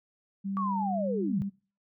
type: tone with pitch glide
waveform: sine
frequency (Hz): 196 to 198.05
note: G3 to G3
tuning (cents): 0 to +18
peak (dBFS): -30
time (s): 0.44-1.5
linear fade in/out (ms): 20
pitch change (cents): +18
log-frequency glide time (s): 0.74-1.18
type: linear sweep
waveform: sine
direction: down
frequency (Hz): 1154 to 123.47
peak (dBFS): -29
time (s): 0.57-1.42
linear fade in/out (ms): 0
effects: noise-tail reverb RT60 0.4 s tail -25 dB re dry